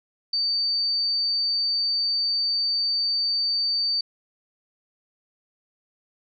sine tone, 4596 Hz, D8, 38 cents flat, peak -21 dBFS, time 0.33-4.01 s, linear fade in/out 5 ms, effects none

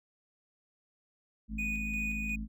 harmonic tone, 53.7 Hz, A1, 41 cents flat, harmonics 1 / 3 / 4 / 5, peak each -37 / -48 / -38 / -50 dBFS, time 1.48-2.48 s, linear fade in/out 50 ms
triangle tone with tremolo, 2477 Hz, D#7, 8 cents flat, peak -31 dBFS, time 1.58-2.36 s, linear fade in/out 10 ms, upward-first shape square, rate 2.8 Hz, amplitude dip 30%
effects none

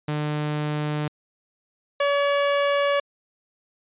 sawtooth tone pair in turn, 150 / 568.1 Hz, D3 / C#5, +37 / +42 cents, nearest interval octave + major seventh, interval 2305 cents, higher second, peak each -20 / -15 dBFS, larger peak second, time 0.08-1.08 / 2-3 s, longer neither, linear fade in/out 5 ms, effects resampled to 8000 Hz

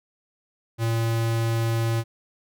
square tone, 114.4 Hz, A#2, 32 cents flat, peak -22 dBFS, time 0.78-2.04 s, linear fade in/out 50 ms, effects none

